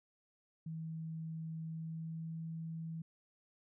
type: tone with pitch glide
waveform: sine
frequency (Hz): 161.1 to 162.78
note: E3 to E3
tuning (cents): -39 to -21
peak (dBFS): -40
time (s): 0.66-3.02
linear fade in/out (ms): 5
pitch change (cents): +18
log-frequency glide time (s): 1.62-2.38
effects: none